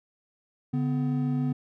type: tone pair together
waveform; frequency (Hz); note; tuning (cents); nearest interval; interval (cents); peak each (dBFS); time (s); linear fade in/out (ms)
triangle; 143.94 / 251.4; D3 / B3; -34 / +31; minor seventh; 965; -25; 0.73-1.53; 10
effects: none